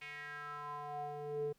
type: tone with band-pass filter sweep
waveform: square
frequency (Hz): 146.83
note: D3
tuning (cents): 0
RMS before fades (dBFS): -43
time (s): 0.01-1.53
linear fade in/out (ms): 10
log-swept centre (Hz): 2400 to 390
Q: 5.1
effects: pink hiss -74 dBFS RMS until 1.58 s

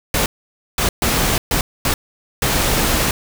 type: noise bursts at uneven times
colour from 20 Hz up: pink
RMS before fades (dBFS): -17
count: 6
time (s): 0.14-0.26 / 0.78-0.89 / 1.02-1.38 / 1.51-1.61 / 1.85-1.94 / 2.42-3.11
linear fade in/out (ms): 2
effects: none

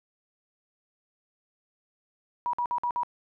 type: tone bursts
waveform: sine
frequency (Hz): 966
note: B5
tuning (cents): -39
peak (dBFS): -25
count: 5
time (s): 2.46-3.033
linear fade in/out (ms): 0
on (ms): 73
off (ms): 52
effects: none

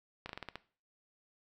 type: slowing click train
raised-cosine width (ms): 0.3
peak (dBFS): -25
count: 7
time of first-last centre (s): 0.26-0.556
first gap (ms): 33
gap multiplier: 1.16
effects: noise-tail reverb RT60 0.4 s tail -17 dB re dry

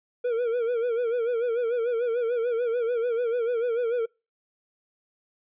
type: tone with vibrato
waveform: triangle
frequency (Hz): 472.5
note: A#4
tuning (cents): +23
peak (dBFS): -21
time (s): 0.24-4.06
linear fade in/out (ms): 10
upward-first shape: sine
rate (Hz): 6.8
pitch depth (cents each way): 88
effects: noise-tail reverb RT60 0.3 s tail -26 dB re dry + resampled to 8000 Hz

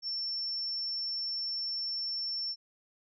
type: tone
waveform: sine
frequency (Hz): 5410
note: E8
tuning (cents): +44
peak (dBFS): -32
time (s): 0.02-2.56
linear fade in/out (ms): 50
effects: none

